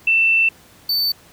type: tone pair in turn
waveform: sine / square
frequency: 2674 / 4540 Hz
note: E7 / C#8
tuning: +24 / +41 cents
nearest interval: major sixth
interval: 917 cents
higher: second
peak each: -12 / -17 dBFS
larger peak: first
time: 0.07-0.49 / 0.89-1.12 s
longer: first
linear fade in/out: 5 ms
effects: pink hiss -48 dBFS RMS until 1.32 s + high-pass 60 Hz 12 dB/octave